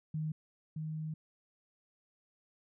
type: tone pair in turn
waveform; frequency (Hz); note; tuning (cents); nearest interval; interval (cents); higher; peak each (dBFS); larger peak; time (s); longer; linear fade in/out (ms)
sine; 155.56 / 156.3; D#3 / D#3; 0 / +8; unison; 8; second; -33 / -36; first; 0.14-0.32 / 0.76-1.14; second; 5
effects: none